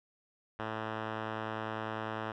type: tone with low-pass filter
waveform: 5% pulse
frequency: 110 Hz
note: A2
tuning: in tune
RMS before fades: -38 dBFS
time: 0.59-2.32 s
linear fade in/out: 5 ms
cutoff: 2100 Hz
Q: 1.6
effects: none